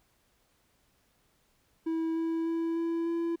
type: tone with pitch steps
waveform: triangle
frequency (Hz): 325.3 / 327.9 / 330.6 / 333.3 / 336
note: E4 / E4 / E4 / E4 / E4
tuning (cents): -23 / -9 / +5 / +19 / +33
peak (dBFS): -26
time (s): 1.86-3.36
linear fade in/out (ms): 10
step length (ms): 300
effects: pink hiss -70 dBFS RMS until 3.4 s